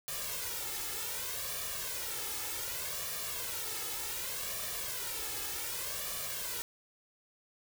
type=noise with flanger; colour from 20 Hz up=white; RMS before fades=-38 dBFS; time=0.08-6.62 s; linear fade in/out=0 ms; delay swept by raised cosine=1.7 to 2.33 ms; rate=0.66 Hz; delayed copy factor=+0.75; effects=none

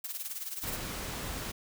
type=noise with tremolo; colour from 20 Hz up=blue; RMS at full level=-36 dBFS; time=0.04-0.77 s; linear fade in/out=5 ms; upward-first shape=sine; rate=19 Hz; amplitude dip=70%
type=noise; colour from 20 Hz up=pink; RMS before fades=-38 dBFS; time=0.63-1.52 s; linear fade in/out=10 ms
effects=none

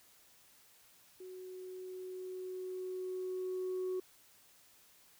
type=tone with level ramp; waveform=sine; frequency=370 Hz; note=F#4; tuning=in tune; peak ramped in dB=-46 to -32 dBFS; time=1.2-4 s; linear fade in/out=5 ms; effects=tanh soft clip ceiling -32 dBFS + white hiss -64 dBFS RMS until 5.19 s

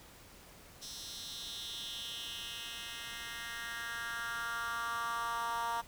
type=tone with high-pass filter sweep; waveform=10% pulse; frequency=233.1 Hz; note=A#3; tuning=in tune; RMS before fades=-40 dBFS; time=0.81-5.82 s; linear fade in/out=20 ms; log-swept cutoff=4800 to 900 Hz; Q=3.4; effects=pink hiss -56 dBFS RMS until 5.87 s

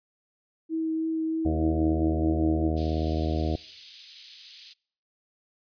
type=tone with vibrato; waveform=sine; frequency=320.9 Hz; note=E4; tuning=46 cents flat; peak=-25 dBFS; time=0.69-2.71 s; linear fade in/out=50 ms; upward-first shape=triangle; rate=3.2 Hz; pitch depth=12 cents each way
type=harmonic tone; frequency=79 Hz; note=D#2; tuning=27 cents sharp; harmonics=1 / 2 / 3 / 4 / 5 / 6 / 7 / 8 / 9; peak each=-27 / -34 / -35 / -31 / -37 / -39 / -39 / -37 / -38 dBFS; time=1.45-3.56 s; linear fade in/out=5 ms
type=high-pass noise; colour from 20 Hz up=pink; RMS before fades=-43 dBFS; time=2.76-4.74 s; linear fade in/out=20 ms; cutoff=3200 Hz; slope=24 dB/octave
effects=noise-tail reverb RT60 0.6 s tail -26 dB re dry + resampled to 11025 Hz

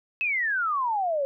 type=exponential sweep; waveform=sine; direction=down; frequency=2637 to 537 Hz; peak=-23 dBFS; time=0.21-1.25 s; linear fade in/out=0 ms; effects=none

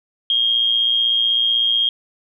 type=tone with amplitude modulation; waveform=sine; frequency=3239 Hz; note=G#7; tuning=44 cents flat; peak=-12 dBFS; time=0.3-1.89 s; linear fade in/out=2 ms; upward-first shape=sine; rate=116 Hz; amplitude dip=50%; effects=9-bit

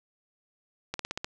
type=slowing click train; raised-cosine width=0.2 ms; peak=-15 dBFS; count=6; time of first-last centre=0.94-1.245 s; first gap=53 ms; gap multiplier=1.07; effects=none

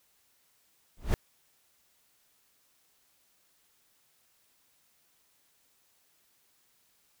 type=noise with exponential growth; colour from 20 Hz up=brown; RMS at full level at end=-19 dBFS; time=0.97-1.14 s; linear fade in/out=0 ms; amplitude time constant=36 ms; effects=white hiss -69 dBFS RMS until 7.2 s

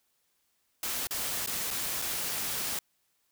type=noise with dropouts; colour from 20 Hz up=white; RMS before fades=-33 dBFS; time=0.83-2.79 s; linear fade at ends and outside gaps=2 ms; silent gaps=1.071-1.108 / 1.462-1.473 / 1.706-1.71 / 2.018-2.021 s; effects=white hiss -74 dBFS RMS until 3.31 s

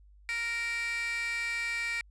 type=tone with high-pass filter; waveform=15% pulse; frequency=466.2 Hz; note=A#4; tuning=in tune; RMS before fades=-33 dBFS; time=0.29-2.01 s; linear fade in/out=0 ms; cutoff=2200 Hz; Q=8.4; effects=added 50 Hz sine -54 dBFS peak until 2.1 s + resampled to 24000 Hz

